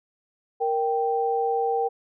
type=tone pair together; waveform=sine; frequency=466.2 / 782.6 Hz; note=A#4 / G5; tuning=0 / -3 cents; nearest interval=major sixth; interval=897 cents; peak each=-24 dBFS; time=0.6-1.89 s; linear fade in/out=20 ms; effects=none